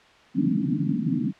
pink band-pass noise, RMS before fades -24 dBFS, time 0.34-1.33 s, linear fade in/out 50 ms, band 140 to 300 Hz, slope 96 dB/octave, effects white hiss -53 dBFS RMS until 1.39 s + low-pass 3000 Hz 12 dB/octave

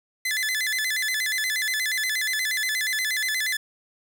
sawtooth tone with vibrato, 1880 Hz, A#6, 14 cents sharp, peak -20 dBFS, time 0.25-3.57 s, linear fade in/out 5 ms, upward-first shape square, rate 8.4 Hz, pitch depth 140 cents each way, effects 8-bit

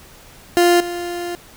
30% pulse tone with level steps, 349.2 Hz, F4, in tune, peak -8 / -21 dBFS, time 0.57-1.35 s, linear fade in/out 0 ms, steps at 0.8 s, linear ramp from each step 5 ms, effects pink hiss -44 dBFS RMS until 1.56 s

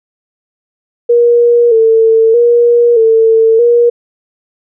sine tone with vibrato, 461.8 Hz, A#4, 16 cents flat, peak -4 dBFS, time 1.09-3.9 s, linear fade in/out 10 ms, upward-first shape square, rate 0.8 Hz, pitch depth 51 cents each way, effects none

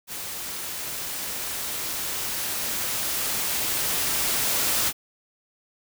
white noise with level ramp, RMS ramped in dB -34 to -23 dBFS, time 0.07-4.93 s, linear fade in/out 50 ms, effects none

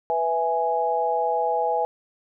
sine chord, E major, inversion second, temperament equal, 493.9 / 659.3 / 830.6 Hz, B4 / E5 / G#5, 0 / 0 / 0 cents, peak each -26 / -26 / -23 dBFS, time 0.1-1.85 s, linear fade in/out 0 ms, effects none

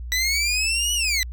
20% pulse linear two-way sweep, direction up then down, 1960 to 2960 to 1960 Hz, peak -15 dBFS, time 0.12-1.23 s, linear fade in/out 0 ms, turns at 0.94 s, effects added 60 Hz sine -30 dBFS peak until 1.32 s

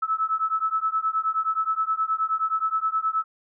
sine beating tone pair, 1300 / 1309.5 Hz, E6 / E6, -24 / -12 cents, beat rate 9.5 Hz, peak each -25 / -25 dBFS, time 0.02-3.24 s, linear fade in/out 10 ms, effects none

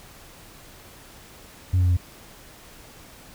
sine tone with pitch steps, 91.7 / 90.54 / 89.4 / 88.27 Hz, F#2 / F#2 / F2 / F2, -15 / -37 / +41 / +19 cents, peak -14 dBFS, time 1.73-1.97 s, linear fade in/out 10 ms, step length 60 ms, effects tanh soft clip ceiling -15 dBFS + pink hiss -47 dBFS RMS until 3.34 s

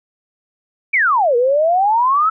sine exponential two-way sweep, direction down then up, 2400 to 466.2 to 1332 Hz, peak -11 dBFS, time 0.93-2.3 s, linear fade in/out 10 ms, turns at 1.36 s, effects none

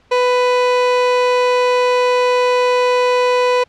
30% pulse tone, 496.7 Hz, B4, 10 cents sharp, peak -9 dBFS, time 0.11-3.64 s, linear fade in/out 10 ms, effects pink hiss -54 dBFS RMS until 3.68 s + low-pass 4000 Hz 12 dB/octave

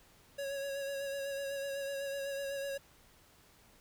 square tone with vibrato, 554.4 Hz, C#5, in tune, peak -37 dBFS, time 0.38-2.78 s, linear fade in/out 10 ms, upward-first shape sine, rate 8 Hz, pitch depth 25 cents each way, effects pink hiss -63 dBFS RMS until 3.8 s

